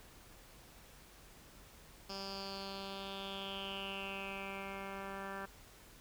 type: tone with low-pass filter sweep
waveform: 10% pulse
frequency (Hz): 195.4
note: G3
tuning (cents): -5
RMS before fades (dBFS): -44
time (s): 2.09-5.46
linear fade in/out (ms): 10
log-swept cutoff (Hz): 5200 to 1700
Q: 7.1
effects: added 45 Hz sine -64 dBFS peak until 6 s + pink hiss -59 dBFS RMS until 6 s